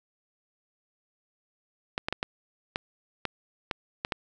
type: clicks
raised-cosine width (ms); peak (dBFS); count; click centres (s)
0.3; -12; 9; 1.979 / 2.085 / 2.126 / 2.229 / 2.759 / 3.253 / 3.712 / 4.049 / 4.122
effects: none